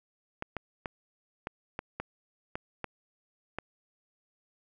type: clicks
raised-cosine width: 0.5 ms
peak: -19 dBFS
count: 9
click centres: 0.424 / 0.567 / 0.858 / 1.471 / 1.791 / 2 / 2.555 / 2.843 / 3.586 s
effects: none